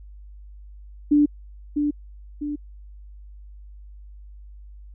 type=tone with echo; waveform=sine; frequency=293.7 Hz; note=D4; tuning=in tune; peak=-13 dBFS; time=1.11-1.26 s; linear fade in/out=10 ms; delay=650 ms; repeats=2; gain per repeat=-6 dB; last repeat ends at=2.56 s; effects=added 50 Hz sine -40 dBFS peak until 4.94 s